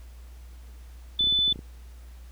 sine tone, 3500 Hz, A7, 10 cents flat, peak -20 dBFS, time 1.19-1.53 s, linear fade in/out 5 ms
clicks, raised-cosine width 3 ms, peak -27 dBFS, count 9, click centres 1.208 / 1.241 / 1.272 / 1.325 / 1.39 / 1.479 / 1.524 / 1.559 / 1.591 s
effects added 60 Hz sine -42 dBFS peak until 2.31 s + pink hiss -58 dBFS RMS until 2.31 s

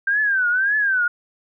sine tone with vibrato, 1568 Hz, G6, in tune, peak -16 dBFS, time 0.07-1.08 s, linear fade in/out 5 ms, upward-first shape triangle, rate 1.8 Hz, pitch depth 180 cents each way, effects none

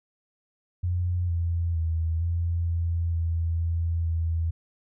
sine tone with pitch steps, 88.7 / 84.9 / 81.5 / 85 / 84.4 / 83.1 / 83.6 / 82.4 Hz, F2 / F2 / E2 / F2 / E2 / E2 / E2 / E2, +27 / -48 / -19 / -46 / +41 / +15 / +25 / 0 cents, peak -23 dBFS, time 0.83-4.51 s, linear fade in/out 10 ms, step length 460 ms, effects none

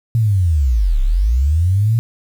sine linear two-way sweep, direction down then up, 118.3 to 30.87 to 118.3 Hz, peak -11 dBFS, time 0.15-1.99 s, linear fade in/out 0 ms, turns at 1.01 s, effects 7-bit

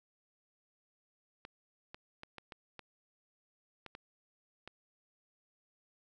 clicks, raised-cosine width 0.3 ms, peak -30 dBFS, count 9, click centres 1.451 / 1.945 / 2.234 / 2.383 / 2.522 / 2.793 / 3.863 / 3.951 / 4.676 s, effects none

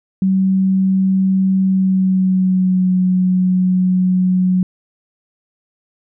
sine tone with pitch glide, 190.3 to 183.92 Hz, F#3 to F#3, +49 to -10 cents, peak -11 dBFS, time 0.22-4.63 s, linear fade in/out 2 ms, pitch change -59 cents, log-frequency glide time 1.62-2.93 s, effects none

